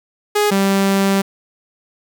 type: tone pair in turn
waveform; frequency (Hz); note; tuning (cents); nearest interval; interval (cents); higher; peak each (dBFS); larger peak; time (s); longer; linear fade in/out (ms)
sawtooth; 416.2 / 195.8; G#4 / G3; +4 / -2; octave + minor second; 1306; first; -9; neither; 0.35-0.51 / 0.51-1.22; second; 10
effects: 7-bit